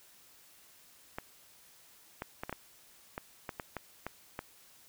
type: clicks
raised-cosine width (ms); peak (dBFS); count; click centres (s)
0.5; -22; 11; 1.185 / 2.221 / 2.435 / 2.495 / 2.527 / 3.179 / 3.492 / 3.598 / 3.767 / 4.066 / 4.391
effects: white hiss -60 dBFS RMS until 4.88 s